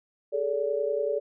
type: tone cluster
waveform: sine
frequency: 411.7 / 442.2 / 573 Hz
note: G#4 / A4 / D5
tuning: -15 / +9 / -43 cents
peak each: -31 / -29 / -28 dBFS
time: 0.32-1.2 s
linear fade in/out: 20 ms
effects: none